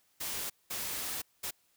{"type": "noise bursts at uneven times", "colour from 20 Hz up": "white", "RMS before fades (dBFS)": -37, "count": 3, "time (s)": [[0.2, 0.5], [0.7, 1.22], [1.43, 1.51]], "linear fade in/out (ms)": 10, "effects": ["white hiss -71 dBFS RMS until 1.76 s"]}